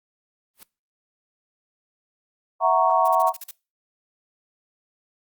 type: noise with exponential growth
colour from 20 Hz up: white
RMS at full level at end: -39 dBFS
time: 0.54-0.63 s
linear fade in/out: 2 ms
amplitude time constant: 18 ms
type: chord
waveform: sine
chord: F# dominant seventh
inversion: third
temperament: equal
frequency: 659.3 / 740 / 932.3 / 1108.7 Hz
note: E5 / F#5 / A#5 / C#6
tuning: 0 / 0 / 0 / 0 cents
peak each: -21 dBFS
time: 2.6-3.33 s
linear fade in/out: 50 ms
type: noise bursts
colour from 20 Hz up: blue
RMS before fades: -36 dBFS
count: 7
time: 3.05-3.512 s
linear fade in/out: 5 ms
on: 30 ms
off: 42 ms
effects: noise-tail reverb RT60 0.3 s tail -22 dB re dry + Opus 32 kbps